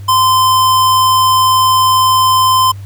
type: tone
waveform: square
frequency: 1033 Hz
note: C6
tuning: 22 cents flat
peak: -8 dBFS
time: 0.08-2.72 s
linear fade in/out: 10 ms
effects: added 99 Hz sine -25 dBFS peak until 2.85 s + pink hiss -45 dBFS RMS until 2.85 s